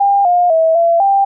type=tone with pitch steps; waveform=sine; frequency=800 / 709 / 648 / 676 / 790 Hz; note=G5 / F5 / E5 / E5 / G5; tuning=+35 / +26 / -30 / +43 / +13 cents; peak=-8 dBFS; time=0-1.25 s; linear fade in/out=10 ms; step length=250 ms; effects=none